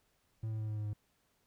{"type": "tone with pitch steps", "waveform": "triangle", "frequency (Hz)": [110.7, 109.49, 108.3, 107.11, 105.95, 104.79], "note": ["A2", "A2", "A2", "A2", "G#2", "G#2"], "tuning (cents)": [11, -8, -27, -46, 35, 16], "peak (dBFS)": -33, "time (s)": [0.43, 0.934], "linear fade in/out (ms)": 5, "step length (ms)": 84, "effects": ["pink hiss -75 dBFS RMS until 1.46 s"]}